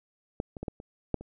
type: clicks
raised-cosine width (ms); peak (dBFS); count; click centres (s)
2; -16 / -26 / -22 / -19 / -30 / -13 / -29; 7; 0.401 / 0.568 / 0.63 / 0.682 / 0.801 / 1.143 / 1.21
effects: none